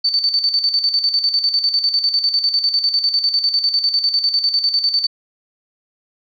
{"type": "tone with tremolo", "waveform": "sine", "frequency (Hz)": 4550, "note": "C#8", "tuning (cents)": 44, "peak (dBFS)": -12, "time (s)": [0.04, 5.07], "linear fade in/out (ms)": 10, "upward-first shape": "square", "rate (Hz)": 10, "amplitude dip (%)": 60, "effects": []}